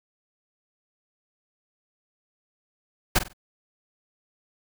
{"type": "noise with echo", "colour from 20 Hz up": "pink", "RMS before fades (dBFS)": -19, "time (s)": [3.15, 3.19], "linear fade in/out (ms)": 10, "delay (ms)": 48, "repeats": 3, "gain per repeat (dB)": -11, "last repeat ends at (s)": 3.334, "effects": []}